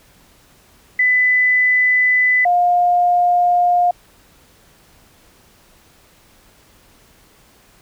sine tone pair in turn, 2000 / 708.5 Hz, B6 / F5, +21 / +25 cents, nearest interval octave + tritone, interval 1796 cents, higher first, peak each -11 dBFS, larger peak neither, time 0.99-2.45 / 2.45-3.91 s, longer neither, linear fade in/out 5 ms, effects pink hiss -51 dBFS RMS until 7.81 s

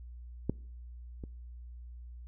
clicks, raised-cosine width 3 ms, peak -16 / -29 dBFS, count 2, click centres 0.496 / 1.238 s, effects noise-tail reverb RT60 0.6 s tail -25 dB re dry + added 60 Hz sine -44 dBFS peak until 2.27 s

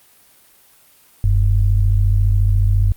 sine tone pair together, 43.65 / 98 Hz, F1 / G2, 0 / 0 cents, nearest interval octave + major second, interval 1400 cents, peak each -14 dBFS, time 1.24-2.92 s, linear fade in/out 0 ms, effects white hiss -51 dBFS RMS until 2.96 s + Opus 32 kbps

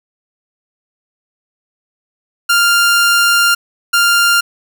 sawtooth tone bursts at uneven times, 1396.9 Hz, F6, in tune, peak -5 dBFS, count 2, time 2.49-3.55 / 3.93-4.41 s, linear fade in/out 10 ms, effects none

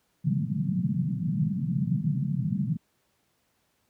pink band-pass noise, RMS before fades -27 dBFS, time 0.24-2.77 s, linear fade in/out 10 ms, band 130 to 200 Hz, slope 48 dB/octave, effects pink hiss -71 dBFS RMS until 3.89 s + high-pass 80 Hz 12 dB/octave

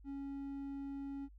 triangle tone, 277.2 Hz, C#4, in tune, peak -39 dBFS, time 0.04-1.29 s, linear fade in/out 50 ms, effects added 50 Hz sine -55 dBFS peak until 1.38 s

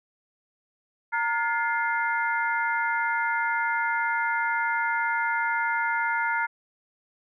sine tone cluster, 922 / 1424 / 1720 / 2099 Hz, A#5 / F6 / A6 / C7, -19 / +33 / -40 / +5 cents, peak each -27 / -27 / -33 / -31 dBFS, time 1.12-6.47 s, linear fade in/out 20 ms, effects none

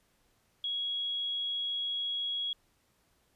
sine tone, 3322 Hz, G#7, in tune, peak -31 dBFS, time 0.64-2.53 s, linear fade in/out 2 ms, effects pink hiss -71 dBFS RMS until 3.35 s + resampled to 32000 Hz

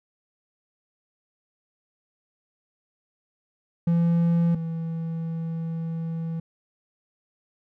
triangle tone pair in turn, 169.3 / 164.2 Hz, E3 / E3, +46 / -6 cents, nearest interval minor second, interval 52 cents, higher first, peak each -16 / -25 dBFS, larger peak first, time 3.87-4.55 / 4.55-6.4 s, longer second, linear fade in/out 5 ms, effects none

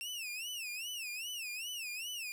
sawtooth tone with vibrato, 2685 Hz, E7, 31 cents sharp, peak -36 dBFS, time 0.01-2.32 s, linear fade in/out 0 ms, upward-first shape sine, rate 2.5 Hz, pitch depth 190 cents each way, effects 11-bit

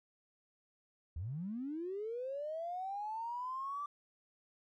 triangle linear sweep, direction up, 70.5 to 1174.7 Hz, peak -34 dBFS, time 1.16-3.86 s, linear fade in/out 5 ms, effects tanh soft clip ceiling -36 dBFS

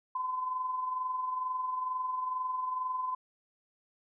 sine tone with amplitude modulation, 1019 Hz, C6, 46 cents flat, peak -29 dBFS, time 0.15-3.15 s, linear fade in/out 5 ms, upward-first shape sine, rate 22.2 Hz, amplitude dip 45%, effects none

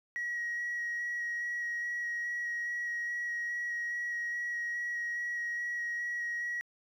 sine tone with vibrato, 1905 Hz, A#6, 37 cents sharp, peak -31 dBFS, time 0.16-6.61 s, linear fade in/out 0 ms, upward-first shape square, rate 2.4 Hz, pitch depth 9 cents each way, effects tanh soft clip ceiling -30 dBFS + 11-bit

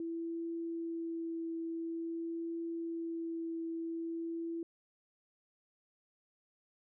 sine tone with vibrato, 331.8 Hz, E4, 11 cents sharp, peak -36 dBFS, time 0-4.63 s, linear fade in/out 2 ms, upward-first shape triangle, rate 0.48 Hz, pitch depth 12 cents each way, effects none

